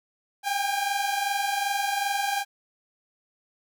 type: tone pair together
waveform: sawtooth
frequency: 787.4 / 810 Hz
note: G5 / G#5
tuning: +8 / -43 cents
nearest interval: unison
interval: 49 cents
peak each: -25 / -23 dBFS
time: 0.43-2.45 s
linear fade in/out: 50 ms
effects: none